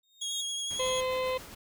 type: tone with exponential growth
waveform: 35% pulse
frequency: 3699 Hz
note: A#7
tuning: 14 cents flat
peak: -31 dBFS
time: 0.03-0.41 s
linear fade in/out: 5 ms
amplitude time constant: 82 ms
type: tone with vibrato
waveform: 25% pulse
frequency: 3300 Hz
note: G#7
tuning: 12 cents flat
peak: -28 dBFS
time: 0.21-1.01 s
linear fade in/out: 10 ms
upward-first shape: sine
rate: 11 Hz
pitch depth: 19 cents each way
type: noise with tremolo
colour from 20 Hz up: pink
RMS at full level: -45 dBFS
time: 0.7-1.55 s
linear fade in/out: 10 ms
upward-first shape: sine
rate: 7.3 Hz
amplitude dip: 35%
type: harmonic tone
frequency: 514 Hz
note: C5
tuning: 31 cents flat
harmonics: 1 / 2 / 4 / 5 / 6 / 7 / 8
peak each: -29 / -35 / -41 / -43 / -45 / -46 / -47 dBFS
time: 0.79-1.38 s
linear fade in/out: 10 ms
effects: none